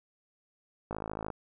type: click train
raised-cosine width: 1 ms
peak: -22 dBFS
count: 22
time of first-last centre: 0.91-1.303 s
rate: 53.5 Hz
effects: none